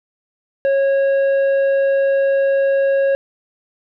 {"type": "tone with tanh clipping", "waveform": "triangle", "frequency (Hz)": 548, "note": "C#5", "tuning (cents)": -20, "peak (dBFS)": -14, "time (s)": [0.65, 3.15], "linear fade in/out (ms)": 0, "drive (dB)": 11, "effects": []}